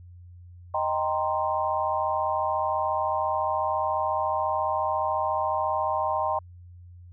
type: chord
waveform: sine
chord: C minor seventh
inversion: first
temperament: equal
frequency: 622.3 / 784 / 932.3 / 1046.5 Hz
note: Eb5 / G5 / Bb5 / C6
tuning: 0 / 0 / 0 / 0 cents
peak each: -29 dBFS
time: 0.74-6.39 s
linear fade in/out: 5 ms
effects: added 88 Hz sine -44 dBFS peak until 7.12 s